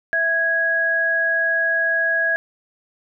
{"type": "tone pair together", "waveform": "sine", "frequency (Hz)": [659.3, 1657], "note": ["E5", "G#6"], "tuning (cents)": [0, -4], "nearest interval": "octave + major third", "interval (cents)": 1596, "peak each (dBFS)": [-25, -17], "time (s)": [0.13, 2.36], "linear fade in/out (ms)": 0, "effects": []}